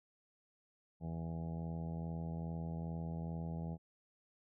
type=harmonic tone; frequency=82.41 Hz; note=E2; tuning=in tune; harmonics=1 / 2 / 3 / 4 / 5 / 6 / 7 / 8 / 9 / 10; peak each=-46 / -40 / -52 / -57 / -57 / -56 / -60 / -56 / -60 / -57 dBFS; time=1-3.78 s; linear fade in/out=50 ms; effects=none

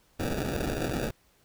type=noise with sample-and-hold; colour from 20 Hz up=white; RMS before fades=-30 dBFS; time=0.19-1.11 s; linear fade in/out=10 ms; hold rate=1050 Hz; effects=pink hiss -65 dBFS RMS until 1.44 s

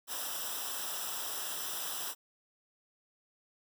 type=noise with comb filter; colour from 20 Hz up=white; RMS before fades=-38 dBFS; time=0.07-2.15 s; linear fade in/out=50 ms; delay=0.45 ms; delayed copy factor=-0.8; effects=none

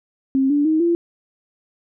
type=tone with pitch steps; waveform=sine; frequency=267.6 / 290.1 / 314.6 / 341.1 Hz; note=C4 / D4 / D#4 / F4; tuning=+39 / -21 / +19 / -41 cents; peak=-14 dBFS; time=0.35-0.95 s; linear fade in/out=0 ms; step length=150 ms; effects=none

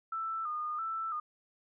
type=tone with vibrato; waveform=sine; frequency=1273 Hz; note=D#6; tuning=39 cents sharp; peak=-33 dBFS; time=0.12-1.2 s; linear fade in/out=5 ms; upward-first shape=square; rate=1.5 Hz; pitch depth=70 cents each way; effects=none

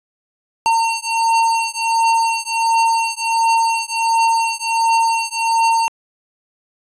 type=beating tone pair; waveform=square; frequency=910 / 911.4 Hz; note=A#5 / A#5; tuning=-42 / -39 cents; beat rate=1.4 Hz; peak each=-18 dBFS; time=0.66-5.88 s; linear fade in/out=0 ms; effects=resampled to 22050 Hz

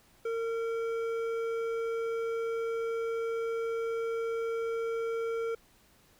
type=tone with hard clipping; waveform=triangle; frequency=457.3 Hz; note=A#4; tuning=33 cents flat; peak=-32 dBFS; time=0.25-5.55 s; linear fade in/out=5 ms; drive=13 dB; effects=pink hiss -63 dBFS RMS until 6.19 s

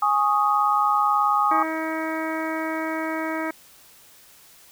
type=chord; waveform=sine; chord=Ab suspended fourth; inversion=none; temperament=just; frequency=830.6 / 1107.5 / 1245.9 Hz; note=Ab5 / Db6 / Eb6; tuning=0 / -2 / +2 cents; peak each=-22 / -25 / -20 dBFS; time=0.02-1.63 s; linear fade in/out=5 ms
type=harmonic tone; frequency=319 Hz; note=D#4; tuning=43 cents sharp; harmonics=1 / 2 / 3 / 4 / 5 / 6 / 7; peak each=-28 / -31 / -33 / -34 / -35 / -36 / -36 dBFS; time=1.51-3.51 s; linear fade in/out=5 ms
effects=white hiss -51 dBFS RMS until 4.71 s

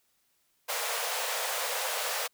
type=high-pass noise; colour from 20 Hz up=pink; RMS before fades=-32 dBFS; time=0.68-2.28 s; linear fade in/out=20 ms; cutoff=460 Hz; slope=96 dB/octave; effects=white hiss -72 dBFS RMS until 2.33 s

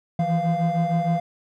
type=tone cluster; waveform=triangle; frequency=162.6 / 169.1 / 695 Hz; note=E3 / E3 / F5; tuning=-23 / +44 / -9 cents; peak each=-21 dBFS; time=0.19-1.2 s; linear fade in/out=5 ms; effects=tanh soft clip ceiling -13 dBFS

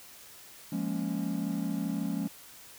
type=chord; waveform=triangle; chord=Bb minor seventh; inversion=second; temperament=equal; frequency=174.61 / 207.7 / 233.1 / 277.2 Hz; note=F3 / Ab3 / Bb3 / Db4; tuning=0 / 0 / 0 / 0 cents; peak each=-33 / -32 / -36 / -33 dBFS; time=0.72-2.28 s; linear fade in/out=5 ms; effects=white hiss -51 dBFS RMS until 2.78 s

